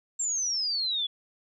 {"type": "exponential sweep", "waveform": "sine", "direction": "down", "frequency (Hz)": [7530, 3375], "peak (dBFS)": -26, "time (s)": [0.19, 1.07], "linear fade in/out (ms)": 10, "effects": []}